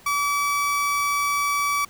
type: tone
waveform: 30% pulse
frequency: 1148 Hz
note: D6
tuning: 40 cents flat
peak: -18 dBFS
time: 0.06-1.85 s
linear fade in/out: 5 ms
effects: pink hiss -50 dBFS RMS until 1.89 s